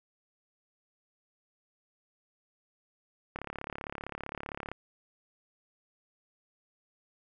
click train, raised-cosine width 0.5 ms, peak -22 dBFS, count 49, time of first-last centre 3.36-4.716 s, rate 35.4 Hz, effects none

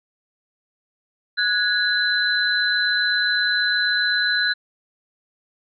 sine tone cluster, 1472 / 1665 / 4038 Hz, F#6 / G#6 / B7, -9 / +4 / +38 cents, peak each -22 dBFS, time 1.37-4.54 s, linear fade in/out 20 ms, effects none

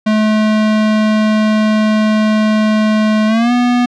square tone with pitch glide, 215.3 to 244.5 Hz, A3 to B3, -37 to -17 cents, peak -10 dBFS, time 0.06-3.86 s, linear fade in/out 10 ms, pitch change +220 cents, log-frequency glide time 3.27-3.52 s, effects low-pass 4000 Hz 12 dB/octave

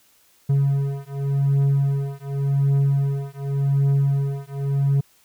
triangle beating tone pair, 138.59 / 139.47 Hz, C#3 / C#3, 0 / +11 cents, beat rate 0.88 Hz, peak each -19 dBFS, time 0.49-5.01 s, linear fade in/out 10 ms, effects white hiss -58 dBFS RMS until 5.24 s

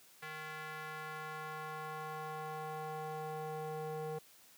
square tone with band-pass filter sweep, 155.3 Hz, D#3, 3 cents flat, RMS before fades -43 dBFS, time 0.22-4.19 s, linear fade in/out 10 ms, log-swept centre 1800 to 550 Hz, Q 1.6, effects white hiss -62 dBFS RMS until 4.57 s + high-pass 100 Hz 12 dB/octave

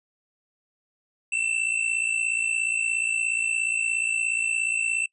square tone pair together, 2645 / 2702 Hz, E7 / E7, +5 / +42 cents, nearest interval unison, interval 37 cents, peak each -27 dBFS, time 1.32-5.06 s, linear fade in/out 5 ms, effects noise-tail reverb RT60 0.1 s tail -23 dB re dry + resampled to 24000 Hz

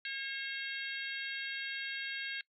harmonic tone, 542 Hz, C#5, 39 cents flat, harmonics 3 / 4 / 5 / 6 / 7 / 8, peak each -41 / -43 / -45 / -47 / -48 / -49 dBFS, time 0.05-2.41 s, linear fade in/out 2 ms, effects noise-tail reverb RT60 0.1 s tail -22 dB re dry

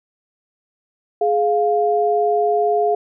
sine tone pair together, 419.2 / 701 Hz, G#4 / F5, +16 / +6 cents, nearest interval major sixth, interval 890 cents, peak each -17 dBFS, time 1.21-2.95 s, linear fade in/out 5 ms, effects none

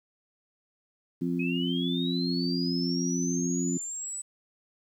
harmonic tone, 86.8 Hz, F2, 10 cents flat, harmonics 2 / 3 / 4, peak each -30 / -29 / -35 dBFS, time 1.21-3.78 s, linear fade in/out 10 ms
sine linear sweep, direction up, 2501 to 8000 Hz, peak -33 dBFS, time 1.39-4.22 s, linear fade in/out 10 ms
effects 10-bit

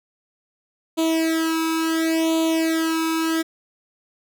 sawtooth tone with flanger, 324.1 Hz, E4, 29 cents flat, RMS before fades -21 dBFS, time 0.97-3.43 s, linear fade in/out 20 ms, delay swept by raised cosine 0.28 to 0.79 ms, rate 0.71 Hz, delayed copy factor +1, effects none

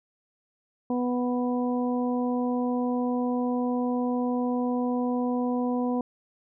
harmonic tone, 246.9 Hz, B3, in tune, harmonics 1 / 2 / 3 / 4, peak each -25 / -31 / -35 / -37 dBFS, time 0.9-6.01 s, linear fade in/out 2 ms, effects none

